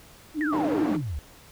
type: tone with vibrato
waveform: sine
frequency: 303.8 Hz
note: D#4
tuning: 41 cents flat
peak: -24 dBFS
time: 0.34-1.02 s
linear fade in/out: 50 ms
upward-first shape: sine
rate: 15 Hz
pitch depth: 72 cents each way
type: exponential sweep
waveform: sine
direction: down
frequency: 1942 to 63.9 Hz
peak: -28 dBFS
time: 0.41-1.19 s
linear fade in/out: 0 ms
type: band-pass noise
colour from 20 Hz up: white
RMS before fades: -32 dBFS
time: 0.52-0.97 s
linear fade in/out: 10 ms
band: 140 to 740 Hz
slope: 12 dB/octave
effects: pink hiss -51 dBFS RMS until 1.51 s